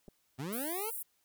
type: clicks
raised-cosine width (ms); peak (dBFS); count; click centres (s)
2; -39; 2; 0.081 / 0.086
type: linear sweep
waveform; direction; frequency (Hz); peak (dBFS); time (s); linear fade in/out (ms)
25% pulse; up; 119 to 465.6; -33; 0.38-0.91; 20
type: high-pass noise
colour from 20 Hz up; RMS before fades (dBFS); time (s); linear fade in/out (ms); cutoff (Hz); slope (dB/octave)
pink; -40; 0.52-1.03; 10; 9200; 48
effects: white hiss -74 dBFS RMS until 1.24 s